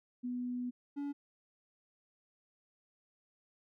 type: tone pair in turn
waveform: sine / triangle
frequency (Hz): 246.9 / 285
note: B3 / C#4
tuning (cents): 0 / +48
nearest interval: major second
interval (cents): 248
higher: second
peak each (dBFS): -35 / -34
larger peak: second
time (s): 0.23-0.71 / 0.96-1.13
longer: first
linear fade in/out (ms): 20
effects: none